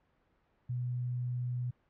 sine tone, 123.47 Hz, B2, in tune, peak -32 dBFS, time 0.69-1.71 s, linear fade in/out 10 ms, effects pink hiss -72 dBFS RMS until 1.89 s + low-pass 2000 Hz 12 dB/octave

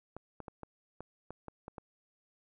clicks, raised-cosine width 1 ms, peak -29 dBFS, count 9, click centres 0.166 / 0.403 / 0.482 / 0.633 / 1.006 / 1.306 / 1.483 / 1.681 / 1.782 s, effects none

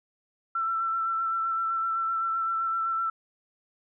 sine tone with vibrato, 1340 Hz, E6, 28 cents sharp, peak -25 dBFS, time 0.55-3.1 s, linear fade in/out 5 ms, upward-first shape sine, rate 7.8 Hz, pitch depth 21 cents each way, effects none

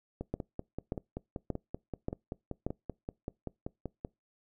two click trains, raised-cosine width 2 ms, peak -23 / -19 dBFS, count 21 / 5, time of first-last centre 0.21-4.049 / 0.34-2.666 s, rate 5.21 / 1.72 Hz, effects noise-tail reverb RT60 0.2 s tail -24 dB re dry

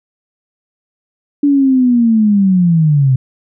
sine linear sweep, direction down, 290 to 126.7 Hz, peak -7 dBFS, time 1.43-3.16 s, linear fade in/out 5 ms, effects none

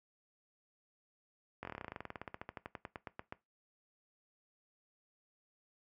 slowing click train, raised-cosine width 0.5 ms, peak -27 dBFS, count 29, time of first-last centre 1.63-3.325 s, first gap 21 ms, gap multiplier 1.07, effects noise-tail reverb RT60 0.2 s tail -18 dB re dry + high-pass 60 Hz 12 dB/octave

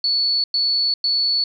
sine tone bursts, 4435 Hz, C#8, in tune, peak -16 dBFS, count 3, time 0.04-1.44 s, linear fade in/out 2 ms, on 400 ms, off 100 ms, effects none

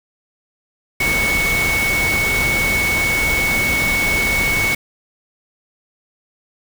sine tone in noise, 2217 Hz, C#7, in tune, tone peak -16 dBFS, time 1-4.75 s, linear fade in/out 5 ms, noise pink, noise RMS -22 dBFS, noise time 1-4.75 s, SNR +3 dB, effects none

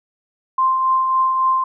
sine tone with tremolo, 1046.5 Hz, C6, in tune, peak -12 dBFS, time 0.58-1.64 s, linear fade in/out 5 ms, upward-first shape triangle, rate 3.6 Hz, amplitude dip 40%, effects none

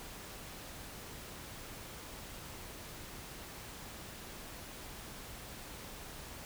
silence, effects pink hiss -48 dBFS RMS until 6.45 s

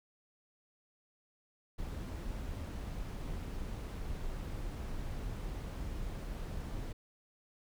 brown noise, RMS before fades -40 dBFS, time 1.78-6.93 s, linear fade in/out 10 ms, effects none

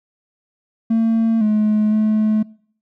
triangle tone with pitch steps, 225.9 / 213.1 / 215.5 Hz, A3 / G#3 / A3, +46 / +45 / -36 cents, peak -10 dBFS, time 0.9-2.43 s, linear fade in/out 10 ms, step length 510 ms, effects noise-tail reverb RT60 0.6 s tail -26 dB re dry + tanh soft clip ceiling -8 dBFS

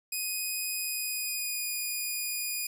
5% pulse tone with pitch glide, 2498 to 2458 Hz, D#7 to D#7, +6 to -22 cents, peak -22 dBFS, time 0.12-2.67 s, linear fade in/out 5 ms, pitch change -28 cents, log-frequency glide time 0.79-1.71 s, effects none

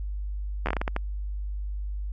slowing click train, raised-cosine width 0.5 ms, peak -12 dBFS, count 9, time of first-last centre 0.66-0.964 s, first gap 11 ms, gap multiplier 1.34, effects added 50 Hz sine -29 dBFS peak until 2.12 s

